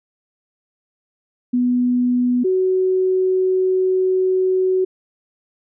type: tone pair in turn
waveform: sine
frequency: 246.9 / 373.4 Hz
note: B3 / F#4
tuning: 0 / +16 cents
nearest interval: perfect fifth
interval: 716 cents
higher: second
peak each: -14 dBFS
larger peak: neither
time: 1.53-2.44 / 2.44-4.85 s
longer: second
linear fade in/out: 10 ms
effects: none